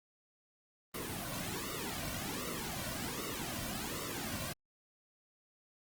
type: noise with flanger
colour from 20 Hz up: pink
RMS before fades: -40 dBFS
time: 0.94-4.53 s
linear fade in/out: 5 ms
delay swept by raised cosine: 1.2 to 2.4 ms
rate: 1.3 Hz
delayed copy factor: -0.8
effects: Opus 24 kbps

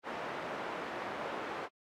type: band-pass noise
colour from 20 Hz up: pink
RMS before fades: -40 dBFS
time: 0.03-1.69 s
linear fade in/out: 50 ms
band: 400 to 1600 Hz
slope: 12 dB/octave
effects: AAC 64 kbps

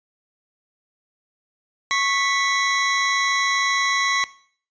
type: tone pair together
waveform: 25% pulse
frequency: 1101.7 / 1975.5 Hz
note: C#6 / B6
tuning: -11 / 0 cents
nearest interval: minor seventh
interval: 1011 cents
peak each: -18 dBFS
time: 1.91-4.24 s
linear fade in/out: 0 ms
effects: noise-tail reverb RT60 0.5 s tail -18 dB re dry + resampled to 16000 Hz

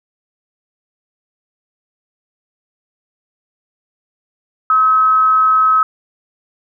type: tone with amplitude modulation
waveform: sine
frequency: 1282 Hz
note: E6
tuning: 49 cents flat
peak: -7 dBFS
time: 4.7-5.83 s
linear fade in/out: 2 ms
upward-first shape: sine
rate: 250 Hz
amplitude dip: 30%
effects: none

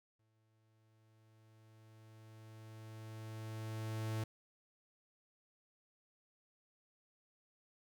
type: tone with exponential growth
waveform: 45% pulse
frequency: 110 Hz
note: A2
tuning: in tune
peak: -36 dBFS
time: 0.19-4.24 s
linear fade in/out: 5 ms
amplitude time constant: 880 ms
effects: none

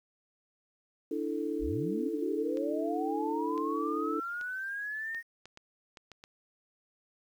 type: chord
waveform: sine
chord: D suspended second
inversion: none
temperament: just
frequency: 293.7 / 330.4 / 440.5 Hz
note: D4 / E4 / A4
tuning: 0 / +4 / +2 cents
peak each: -35 dBFS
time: 1.11-4.2 s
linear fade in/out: 5 ms
type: linear sweep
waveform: sine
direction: up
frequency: 30.91 to 1864.7 Hz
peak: -34 dBFS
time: 1.59-5.23 s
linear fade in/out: 50 ms
type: clicks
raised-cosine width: 0.2 ms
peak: -31 dBFS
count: 9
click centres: 2.572 / 3.578 / 4.412 / 5.147 / 5.456 / 5.574 / 5.972 / 6.117 / 6.239 s
effects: 10-bit

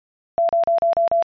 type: tone bursts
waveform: sine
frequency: 675 Hz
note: E5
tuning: 41 cents sharp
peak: -14 dBFS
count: 6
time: 0.38-1.225 s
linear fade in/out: 0 ms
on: 110 ms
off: 37 ms
effects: resampled to 11025 Hz

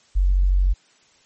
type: tone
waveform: sine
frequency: 46.47 Hz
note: F#1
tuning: 8 cents sharp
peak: -14 dBFS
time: 0.15-0.74 s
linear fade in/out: 20 ms
effects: white hiss -57 dBFS RMS until 1.25 s + MP3 32 kbps

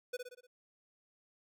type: tone with echo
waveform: square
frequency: 495.8 Hz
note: B4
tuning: 7 cents sharp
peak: -36 dBFS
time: 0.13-0.17 s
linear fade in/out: 10 ms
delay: 60 ms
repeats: 5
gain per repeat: -5 dB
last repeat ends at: 0.47 s
effects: none

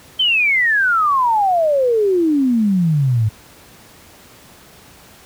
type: exponential sweep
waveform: sine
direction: down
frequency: 3145 to 103.83 Hz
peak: -12 dBFS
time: 0.19-3.29 s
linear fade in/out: 10 ms
effects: pink hiss -44 dBFS RMS until 5.25 s + high-pass 60 Hz 12 dB/octave

